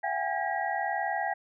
sine tone cluster, 677 / 758 / 818 / 1629 / 1917 Hz, E5 / F#5 / G#5 / G#6 / A#6, +46 / +42 / -26 / -34 / +48 cents, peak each -35 / -33 / -32 / -38 / -35 dBFS, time 0.03-1.34 s, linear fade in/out 10 ms, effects none

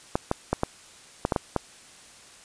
clicks, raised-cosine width 1 ms, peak -8 dBFS, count 8, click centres 0.155 / 0.314 / 0.53 / 0.634 / 1.251 / 1.322 / 1.362 / 1.563 s, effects white hiss -50 dBFS RMS until 2.44 s + resampled to 22050 Hz

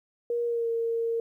sine tone with pitch glide, 473.8 to 460.3 Hz, A#4 to A#4, +28 to -22 cents, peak -25 dBFS, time 0.3-1.2 s, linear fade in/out 2 ms, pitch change -50 cents, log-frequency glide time 0.45-0.69 s, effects 11-bit

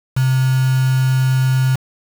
sine tone with quantisation, 130.5 Hz, C3, 4 cents flat, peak -12 dBFS, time 0.16-1.76 s, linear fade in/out 10 ms, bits 4, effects none

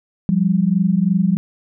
sine tone pair together, 174.93 / 197.9 Hz, F3 / G3, +3 / +17 cents, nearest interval major second, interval 214 cents, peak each -16 dBFS, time 0.29-1.37 s, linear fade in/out 0 ms, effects none

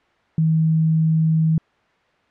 sine tone, 159.8 Hz, D#3, 47 cents sharp, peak -14 dBFS, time 0.38-1.58 s, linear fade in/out 2 ms, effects white hiss -59 dBFS RMS until 2.3 s + low-pass 2000 Hz 12 dB/octave

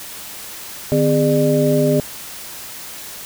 sine tone cluster, 151.8 / 254.8 / 408.4 / 598 Hz, D#3 / C4 / G#4 / D5, -42 / -46 / -29 / +31 cents, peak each -18 dBFS, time 0.92-2 s, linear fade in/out 0 ms, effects white hiss -33 dBFS RMS until 3.25 s

